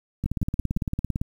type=two click trains; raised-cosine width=5 ms; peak=-13 / -15 dBFS; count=18 / 4; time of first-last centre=0.26-1.215 / 0.24-0.771 s; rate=17.8 / 5.65 Hz; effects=8-bit